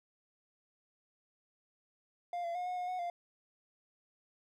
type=tone with pitch steps; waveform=triangle; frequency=701 / 682 / 718 / 726 / 719 / 734 / 697 Hz; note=F5 / F5 / F5 / F#5 / F#5 / F#5 / F5; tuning=+6 / -41 / +48 / -33 / -50 / -14 / -4 cents; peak=-33 dBFS; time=2.33-3.1 s; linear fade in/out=2 ms; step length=110 ms; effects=none

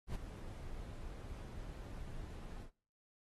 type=noise with ADSR envelope; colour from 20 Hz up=brown; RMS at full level=-37 dBFS; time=0.07-2.71 s; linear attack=85 ms; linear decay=4 ms; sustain=-10 dB; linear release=100 ms; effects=noise-tail reverb RT60 0.5 s tail -24 dB re dry + AAC 32 kbps

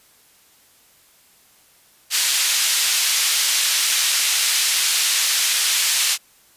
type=band-pass noise; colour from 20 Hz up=pink; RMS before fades=-19 dBFS; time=2.1-6.18 s; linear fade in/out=50 ms; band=2900 to 11000 Hz; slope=12 dB/octave; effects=white hiss -54 dBFS RMS until 6.56 s + resampled to 32000 Hz

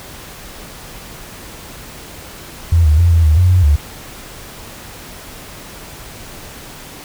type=tone with pitch steps; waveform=sine; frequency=83.9 / 76.2 / 86.1 / 83.1 / 77.1 / 90.2 / 91.1 / 73.3 Hz; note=E2 / D#2 / F2 / E2 / D#2 / F#2 / F#2 / D2; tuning=+31 / -36 / -24 / +15 / -15 / -44 / -26 / -3 cents; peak=-7 dBFS; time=2.72-3.76 s; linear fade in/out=5 ms; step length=130 ms; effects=pink hiss -34 dBFS RMS until 7.04 s

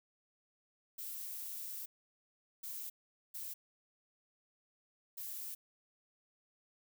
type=noise bursts at uneven times; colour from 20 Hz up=violet; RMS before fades=-44 dBFS; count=4; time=0.98-1.86 / 2.63-2.9 / 3.34-3.54 / 5.17-5.55 s; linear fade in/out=10 ms; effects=none

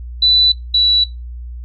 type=tone pair in turn; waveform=sine; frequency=3979 / 3938 Hz; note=B7 / B7; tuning=+12 / -6 cents; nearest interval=unison; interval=18 cents; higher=first; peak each=-9 dBFS; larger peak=neither; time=0.22-0.52 / 0.74-1.04 s; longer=neither; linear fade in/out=5 ms; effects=noise-tail reverb RT60 0.2 s tail -19 dB re dry + added 60 Hz sine -26 dBFS peak until 1.64 s

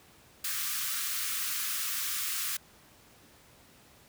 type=high-pass noise; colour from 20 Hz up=white; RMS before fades=-33 dBFS; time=0.44-2.57 s; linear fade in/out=5 ms; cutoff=1100 Hz; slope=96 dB/octave; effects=pink hiss -58 dBFS RMS until 4.08 s + high-pass 60 Hz 12 dB/octave

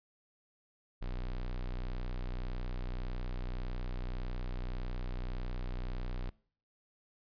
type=tone; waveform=square; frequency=30.87 Hz; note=B0; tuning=in tune; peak=-36 dBFS; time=1.01-6.3 s; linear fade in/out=10 ms; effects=noise-tail reverb RT60 0.5 s tail -22 dB re dry + resampled to 11025 Hz

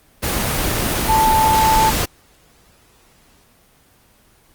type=tone in noise; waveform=sine; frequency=880 Hz; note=A5; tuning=in tune; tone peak=-12 dBFS; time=1.08-1.91 s; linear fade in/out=20 ms; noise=pink; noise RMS=-19 dBFS; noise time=0.22-2.06 s; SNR=+4 dB; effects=pink hiss -53 dBFS RMS until 4.54 s + Opus 24 kbps

